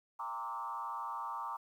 sine tone with frequency modulation, 1039 Hz, C6, 12 cents flat, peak -37 dBFS, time 0.19-1.57 s, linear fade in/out 10 ms, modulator 119 Hz, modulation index 1.7, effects 11-bit

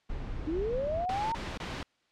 brown noise, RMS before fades -37 dBFS, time 0.09-1.06 s, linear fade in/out 10 ms
sine linear sweep, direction up, 297.4 to 932.3 Hz, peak -29 dBFS, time 0.47-1.35 s, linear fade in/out 5 ms
pink noise bursts, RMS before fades -37 dBFS, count 3, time 1.09-1.83 s, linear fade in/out 2 ms, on 230 ms, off 25 ms
effects white hiss -71 dBFS RMS until 2.11 s + low-pass 4000 Hz 12 dB/octave

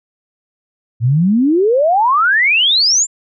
sine exponential sweep, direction up, 110 to 7459 Hz, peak -9 dBFS, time 1-3.07 s, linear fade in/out 50 ms, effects none

